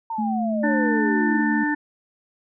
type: exponential sweep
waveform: sine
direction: down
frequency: 925 to 307.7 Hz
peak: -25 dBFS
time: 0.1-1.41 s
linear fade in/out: 5 ms
type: tone with pitch glide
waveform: sine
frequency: 220 to 221.9 Hz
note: A3 to A3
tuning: 0 to +15 cents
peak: -22 dBFS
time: 0.18-1.64 s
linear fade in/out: 10 ms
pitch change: +15 cents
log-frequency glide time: 0.64-1.13 s
type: harmonic tone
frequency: 297.1 Hz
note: D4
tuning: 20 cents sharp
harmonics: 1 / 3 / 5 / 6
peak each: -22 / -28 / -34 / -25 dBFS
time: 0.63-1.75 s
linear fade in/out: 10 ms
effects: none